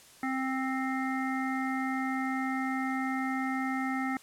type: harmonic tone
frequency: 263.2 Hz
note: C4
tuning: 10 cents sharp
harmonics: 1 / 3 / 5 / 7 / 8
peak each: -31 / -36 / -38 / -39 / -40 dBFS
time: 0.23-4.17 s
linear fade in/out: 2 ms
effects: white hiss -55 dBFS RMS until 4.22 s + low-pass 11000 Hz 12 dB/octave